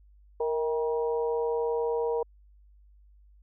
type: harmonic tone with a mistuned harmonic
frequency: 159.1 Hz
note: D#3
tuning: 39 cents sharp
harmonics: 3 / 4 / 5 / 6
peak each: -26 / -38 / -39 / -36 dBFS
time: 0.4-2.23 s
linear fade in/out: 5 ms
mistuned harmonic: 3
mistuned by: -37 cents
effects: added 50 Hz sine -54 dBFS peak until 3.42 s